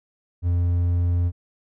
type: tone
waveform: triangle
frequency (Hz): 87.31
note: F2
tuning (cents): 0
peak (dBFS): -16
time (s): 0.42-1.32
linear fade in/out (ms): 50
effects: none